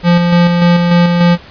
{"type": "tone with tremolo", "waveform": "square", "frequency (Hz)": 173.7, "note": "F3", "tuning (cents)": -9, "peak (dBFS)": -6, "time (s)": [0.03, 1.38], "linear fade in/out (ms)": 50, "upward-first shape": "square", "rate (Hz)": 3.4, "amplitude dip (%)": 35, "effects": ["pink hiss -36 dBFS RMS until 1.5 s", "resampled to 11025 Hz"]}